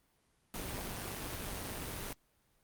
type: noise with amplitude modulation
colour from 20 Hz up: pink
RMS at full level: -38 dBFS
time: 0.54-2.13 s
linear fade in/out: 2 ms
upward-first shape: sine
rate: 193 Hz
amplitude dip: 60%
effects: pink hiss -73 dBFS RMS until 2.63 s + Opus 32 kbps